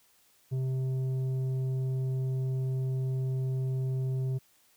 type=tone with tanh clipping; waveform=sine; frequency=130.81 Hz; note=C3; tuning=in tune; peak=-29 dBFS; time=0.51-4.39 s; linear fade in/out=20 ms; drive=7 dB; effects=white hiss -65 dBFS RMS until 4.76 s